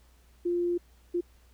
sine tone bursts at uneven times, 349.2 Hz, F4, in tune, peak -25 dBFS, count 2, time 0.45-0.78 / 1.14-1.21 s, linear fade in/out 10 ms, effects added 60 Hz sine -57 dBFS peak until 1.53 s + pink hiss -65 dBFS RMS until 1.53 s

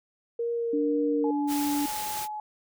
sine tone with vibrato, 466.2 Hz, A#4, in tune, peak -26 dBFS, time 0.39-1.31 s, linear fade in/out 5 ms, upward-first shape triangle, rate 2 Hz, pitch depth 16 cents each way
sine tone with pitch glide, 293.7 to 290.2 Hz, D4 to D4, 0 to -21 cents, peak -25 dBFS, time 0.73-1.86 s, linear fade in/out 5 ms, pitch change -21 cents, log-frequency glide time 0.91-1.52 s
sine tone, 849 Hz, G#5, 38 cents sharp, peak -32 dBFS, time 1.24-2.4 s, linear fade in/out 2 ms
white noise, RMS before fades -35 dBFS, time 1.47-2.28 s, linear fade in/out 50 ms
effects none

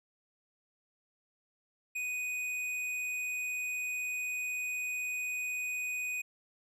sine tone with hard clipping, 2489 Hz, D#7, in tune, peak -35 dBFS, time 1.95-6.22 s, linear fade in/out 10 ms, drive 9 dB, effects none

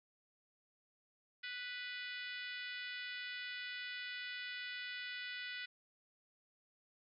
harmonic tone with a mistuned harmonic, 493.9 Hz, B4, in tune, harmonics 3 / 4 / 5 / 6 / 7 / 8 / 9 / 10, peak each -48 / -47 / -51 / -52 / -52 / -55 / -56 / -60 dBFS, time 1.43-5.66 s, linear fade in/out 10 ms, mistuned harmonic 10, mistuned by +31 cents, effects none

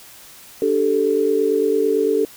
sine chord, D suspended fourth, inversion none, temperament just, 293.7 / 391.6 / 440.5 Hz, D4 / G4 / A4, 0 / -2 / +2 cents, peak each -23 / -20 / -17 dBFS, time 0.62-2.25 s, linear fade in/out 2 ms, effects white hiss -43 dBFS RMS until 2.36 s

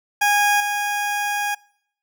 20% pulse tone with level steps, 822 Hz, G#5, 18 cents flat, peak -10 / -16 dBFS, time 0.21-1.55 s, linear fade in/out 10 ms, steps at 0.6 s, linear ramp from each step 5 ms, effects noise-tail reverb RT60 0.7 s tail -26 dB re dry

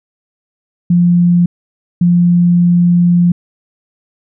sine tone bursts at uneven times, 174.61 Hz, F3, in tune, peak -6 dBFS, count 2, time 0.9-1.46 / 2.01-3.32 s, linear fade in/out 5 ms, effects none

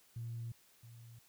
sine tone with echo, 116.54 Hz, A#2, in tune, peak -39 dBFS, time 0.16-0.52 s, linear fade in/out 5 ms, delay 670 ms, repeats 1, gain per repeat -13 dB, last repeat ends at 1.19 s, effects tanh soft clip ceiling -35 dBFS + white hiss -67 dBFS RMS until 1.28 s

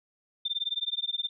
sine tone with tremolo, 3581 Hz, A7, 30 cents sharp, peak -25 dBFS, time 0.45-1.29 s, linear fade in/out 5 ms, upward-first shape sine, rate 19 Hz, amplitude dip 100%, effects none

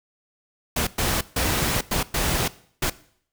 pink noise bursts at uneven times, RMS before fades -23 dBFS, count 6, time 0.76-0.87 / 0.98-1.21 / 1.36-1.81 / 1.91-2.03 / 2.14-2.48 / 2.82-2.9 s, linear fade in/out 5 ms, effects noise-tail reverb RT60 0.6 s tail -19 dB re dry

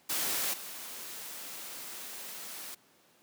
white noise with level steps, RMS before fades -32 / -43 dBFS, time 0.09-2.75 s, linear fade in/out 10 ms, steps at 0.53 s, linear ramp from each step 10 ms, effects pink hiss -64 dBFS RMS until 3.22 s + high-pass 200 Hz 12 dB/octave

